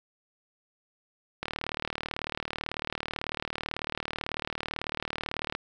click train, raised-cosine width 0.3 ms, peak -15 dBFS, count 158, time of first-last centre 1.43-5.551 s, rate 38.1 Hz, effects none

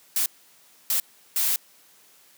blue noise bursts at uneven times, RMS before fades -23 dBFS, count 3, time 0.16-0.26 / 0.9-1 / 1.36-1.56 s, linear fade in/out 2 ms, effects white hiss -56 dBFS RMS until 2.37 s + high-pass 150 Hz 12 dB/octave

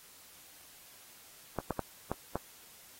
clicks, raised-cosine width 1 ms, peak -18 dBFS, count 5, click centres 1.587 / 1.707 / 1.793 / 2.116 / 2.356 s, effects white hiss -56 dBFS RMS until 2.99 s + AAC 48 kbps

